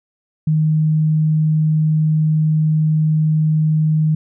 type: tone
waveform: sine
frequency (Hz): 155.56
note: D#3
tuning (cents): 0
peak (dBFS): -12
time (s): 0.47-4.15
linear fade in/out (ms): 5
effects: none